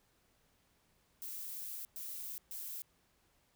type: noise bursts at uneven times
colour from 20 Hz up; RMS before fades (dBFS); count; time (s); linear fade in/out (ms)
violet; -44; 3; 1.22-1.85 / 1.96-2.38 / 2.51-2.82; 0
effects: pink hiss -73 dBFS RMS until 3.55 s